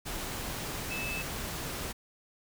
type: tone in noise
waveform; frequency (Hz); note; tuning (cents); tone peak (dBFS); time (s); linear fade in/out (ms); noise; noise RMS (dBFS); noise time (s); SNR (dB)
sine; 2615; E7; -15; -35; 0.9-1.23; 20; pink; -37; 0.05-1.93; -1
effects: none